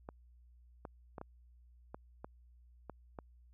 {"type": "clicks", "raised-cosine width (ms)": 1, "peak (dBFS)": -30, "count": 8, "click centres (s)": [0.089, 0.852, 1.182, 1.214, 1.945, 2.245, 2.897, 3.188], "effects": ["added 60 Hz sine -59 dBFS peak until 3.53 s"]}